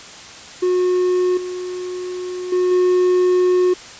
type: tone with level steps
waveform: triangle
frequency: 363.2 Hz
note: F#4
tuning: 32 cents flat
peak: -12 / -22 / -12 / -10 dBFS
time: 0.62-3.74 s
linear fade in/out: 10 ms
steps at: 1.37 / 2.52 / 2.71 s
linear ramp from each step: 5 ms
effects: white hiss -37 dBFS RMS until 3.99 s + resampled to 16000 Hz